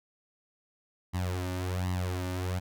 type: tone with flanger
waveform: sawtooth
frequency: 91.1 Hz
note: F#2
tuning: 26 cents flat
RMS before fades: -32 dBFS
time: 1.13-2.6 s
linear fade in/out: 20 ms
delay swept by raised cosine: 1 to 3.4 ms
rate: 1.3 Hz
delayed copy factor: +0.8
effects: none